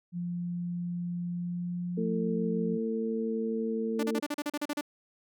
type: tone with pitch glide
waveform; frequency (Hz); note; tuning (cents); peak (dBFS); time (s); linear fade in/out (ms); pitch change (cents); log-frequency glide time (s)
sine; 174.8 to 177.96; F3 to F3; +2 to +33; -31; 0.12-2.79; 50; +31; 1.31-2.32
type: harmonic tone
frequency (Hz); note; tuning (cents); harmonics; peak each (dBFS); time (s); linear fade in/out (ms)
112.2; A2; +34; 2 / 3 / 4; -31 / -40 / -32; 1.97-4.2; 10
type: tone bursts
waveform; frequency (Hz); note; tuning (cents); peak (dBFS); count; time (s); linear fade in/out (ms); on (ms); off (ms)
sawtooth; 293.7; D4; 0; -26; 11; 3.99-4.811; 5; 41; 37
effects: none

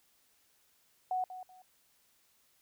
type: tone with echo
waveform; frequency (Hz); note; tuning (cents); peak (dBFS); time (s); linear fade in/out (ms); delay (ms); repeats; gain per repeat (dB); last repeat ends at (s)
sine; 740; F#5; 0; -30; 1.11-1.24; 2; 190; 2; -12; 1.62
effects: white hiss -70 dBFS RMS until 2.61 s

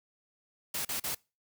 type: noise bursts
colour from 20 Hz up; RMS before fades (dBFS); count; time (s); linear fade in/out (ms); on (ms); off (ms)
white; -34; 3; 0.74-1.148; 5; 110; 39
effects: noise-tail reverb RT60 0.3 s tail -25 dB re dry

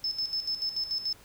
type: tone with tremolo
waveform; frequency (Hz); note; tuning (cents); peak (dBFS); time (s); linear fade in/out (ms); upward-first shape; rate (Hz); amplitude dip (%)
sine; 5240; E8; -11; -26; 0.04-1.13; 2; square; 6.9; 70
effects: tanh soft clip ceiling -22 dBFS + pink hiss -55 dBFS RMS until 1.24 s

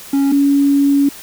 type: tone pair in turn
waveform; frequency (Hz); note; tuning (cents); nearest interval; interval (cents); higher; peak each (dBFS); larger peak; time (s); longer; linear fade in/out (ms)
triangle / sine; 277.2 / 281.2; C#4 / C#4; 0 / +25; unison; 25; second; -9; neither; 0.13-0.32 / 0.32-1.09; second; 5
effects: white hiss -35 dBFS RMS until 1.22 s

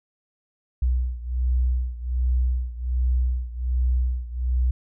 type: beating tone pair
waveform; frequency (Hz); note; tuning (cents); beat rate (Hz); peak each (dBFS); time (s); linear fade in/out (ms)
sine; 61.8 / 63.1; B1 / B1; +2 / +38; 1.3; -22 / -25; 0.82-4.71; 5
effects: none

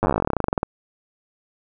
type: slowing click train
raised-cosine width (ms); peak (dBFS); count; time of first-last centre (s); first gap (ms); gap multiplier
1; -6; 25; 0.03-0.631; 9; 1.08
effects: none

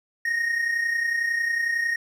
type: tone pair together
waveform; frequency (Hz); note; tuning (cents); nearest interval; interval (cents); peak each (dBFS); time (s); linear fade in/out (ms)
triangle; 1833.7 / 1864.7; A#6 / A#6; -29 / 0; unison; 29; -29 / -21; 0.25-1.96; 5
effects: none

